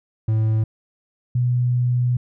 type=tone pair in turn; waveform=triangle / sine; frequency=109.9 / 123.36 Hz; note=A2 / B2; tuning=-2 / -2 cents; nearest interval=major second; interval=200 cents; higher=second; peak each=-14 / -16 dBFS; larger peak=first; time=0.28-0.64 / 1.35-2.17 s; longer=second; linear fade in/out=5 ms; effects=none